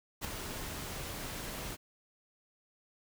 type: noise with ADSR envelope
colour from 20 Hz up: pink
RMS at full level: -34 dBFS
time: 0.21-1.77 s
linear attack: 37 ms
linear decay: 6 ms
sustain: -7 dB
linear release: 34 ms
effects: none